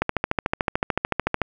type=click train; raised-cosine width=0.5 ms; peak=-5 dBFS; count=20; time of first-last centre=0.02-1.417 s; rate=13.6 Hz; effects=none